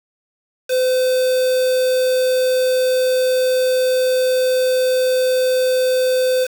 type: tone with quantisation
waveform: triangle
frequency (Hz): 511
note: C5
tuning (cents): -41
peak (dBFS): -12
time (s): 0.68-6.48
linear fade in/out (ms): 50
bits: 4
effects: none